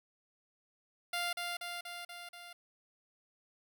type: tone with echo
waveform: 10% pulse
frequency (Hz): 698.5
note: F5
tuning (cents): 0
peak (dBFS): -25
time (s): 1.13-1.33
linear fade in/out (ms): 5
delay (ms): 240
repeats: 5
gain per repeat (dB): -3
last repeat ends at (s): 2.53
effects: none